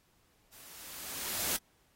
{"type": "noise with level ramp", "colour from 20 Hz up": "white", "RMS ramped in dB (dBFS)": [-55, -31], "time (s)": [0.52, 1.57], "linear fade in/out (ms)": 10, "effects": ["pink hiss -70 dBFS RMS until 1.95 s", "AAC 48 kbps"]}